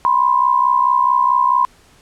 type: tone pair together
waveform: sine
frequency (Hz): 984.4 / 1049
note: B5 / C6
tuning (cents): -6 / +4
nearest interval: minor second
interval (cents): 110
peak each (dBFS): -14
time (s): 0.05-1.65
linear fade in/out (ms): 0
effects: pink hiss -50 dBFS RMS until 2.01 s + low-pass 10000 Hz 12 dB/octave